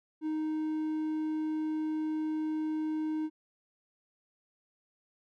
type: tone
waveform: triangle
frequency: 311.1 Hz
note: D#4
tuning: in tune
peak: -28 dBFS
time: 0.21-3.3 s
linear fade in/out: 50 ms
effects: none